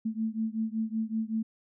sine beating tone pair, 219.3 / 224.6 Hz, A3 / A3, -6 / +36 cents, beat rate 5.3 Hz, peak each -31 / -32 dBFS, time 0.05-1.43 s, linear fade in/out 10 ms, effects none

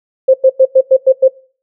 sine tone bursts, 526 Hz, C5, 9 cents sharp, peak -3 dBFS, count 7, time 0.28-1.282 s, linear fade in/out 10 ms, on 60 ms, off 97 ms, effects noise-tail reverb RT60 0.4 s tail -21 dB re dry

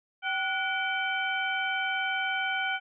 harmonic tone with a mistuned harmonic, 770 Hz, G5, 31 cents flat, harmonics 1 / 2 / 3 / 4, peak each -33 / -30 / -33 / -36 dBFS, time 0.22-2.8 s, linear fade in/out 50 ms, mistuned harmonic 2, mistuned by -84 cents, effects none

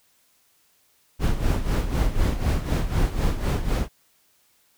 brown noise with tremolo, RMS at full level -19 dBFS, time 1.19-3.89 s, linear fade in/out 50 ms, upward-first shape sine, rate 4 Hz, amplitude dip 70%, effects white hiss -63 dBFS RMS until 4.77 s

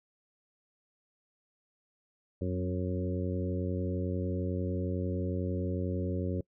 harmonic tone with a mistuned harmonic, 91.1 Hz, F#2, 26 cents flat, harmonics 1 / 2 / 3 / 4 / 5 / 6, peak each -33 / -36 / -38 / -39 / -40 / -41 dBFS, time 2.41-6.41 s, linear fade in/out 5 ms, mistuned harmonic 2, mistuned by +22 cents, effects noise-tail reverb RT60 0.1 s tail -24 dB re dry

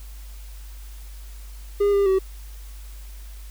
triangle tone with pitch steps, 406.2 / 400 / 381.7 Hz, G#4 / G4 / G4, -38 / +35 / -46 cents, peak -14 dBFS, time 1.8-2.19 s, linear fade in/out 10 ms, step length 130 ms, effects added 50 Hz sine -36 dBFS peak until 3.5 s + white hiss -50 dBFS RMS until 3.5 s

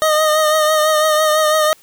25% pulse tone with vibrato, 618 Hz, D#5, 12 cents flat, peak -8 dBFS, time 0.02-1.73 s, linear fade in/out 0 ms, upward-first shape triangle, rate 6 Hz, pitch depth 38 cents each way, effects white hiss -49 dBFS RMS until 1.82 s

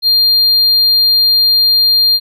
triangle tone, 4200 Hz, C8, 6 cents sharp, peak -6 dBFS, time 0.02-2.2 s, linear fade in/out 50 ms, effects none

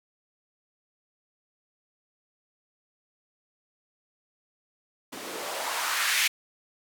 blue noise with band-pass filter sweep, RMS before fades -29 dBFS, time 5.12-6.28 s, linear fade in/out 10 ms, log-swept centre 280 to 2400 Hz, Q 1.7, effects none

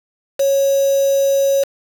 sine tone with quantisation, 550 Hz, C#5, 14 cents flat, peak -12 dBFS, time 0.39-1.64 s, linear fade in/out 10 ms, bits 4, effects none

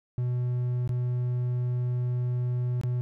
triangle tone with dropouts, 123.47 Hz, B2, in tune, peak -23 dBFS, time 0.18-3.01 s, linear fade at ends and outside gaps 0 ms, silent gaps 0.876-0.892 / 2.813-2.835 s, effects none

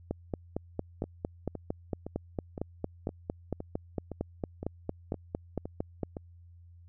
two click trains, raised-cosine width 2 ms, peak -18 / -24 dBFS, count 27 / 11, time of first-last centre 0.11-6.033 / 1.04-6.168 s, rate 4.39 / 1.95 Hz, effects added 86 Hz sine -51 dBFS peak until 6.88 s

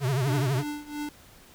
square tone with vibrato, 132.7 Hz, C3, 25 cents sharp, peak -24 dBFS, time 0-0.64 s, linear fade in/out 50 ms, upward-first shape triangle, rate 12 Hz, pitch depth 170 cents each way
square tone with tremolo, 295.4 Hz, D4, 10 cents sharp, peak -30 dBFS, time 0.27-1.09 s, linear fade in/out 2 ms, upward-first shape triangle, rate 3 Hz, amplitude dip 90%
effects pink hiss -53 dBFS RMS until 1.54 s

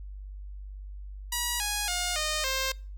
5% pulse tone with pitch steps, 964 / 829.6 / 713.9 / 614.3 / 528.7 Hz, B5 / G#5 / F5 / D#5 / C5, -42 / -2 / +38 / -22 / +18 cents, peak -16 dBFS, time 1.32-2.72 s, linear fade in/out 5 ms, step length 280 ms, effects noise-tail reverb RT60 0.4 s tail -25 dB re dry + added 49 Hz sine -38 dBFS peak until 2.97 s

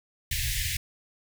pink band-stop noise, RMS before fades -29 dBFS, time 0.31-0.77 s, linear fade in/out 5 ms, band 130 to 1700 Hz, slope 96 dB/octave, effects none

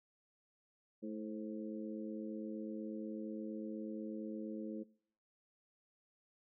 harmonic tone with a mistuned harmonic, 108.4 Hz, A2, 25 cents flat, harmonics 2 / 3 / 4 / 5, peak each -43 / -45 / -51 / -51 dBFS, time 1.02-4.84 s, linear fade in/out 20 ms, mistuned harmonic 5, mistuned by -41 cents, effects noise-tail reverb RT60 0.6 s tail -23 dB re dry

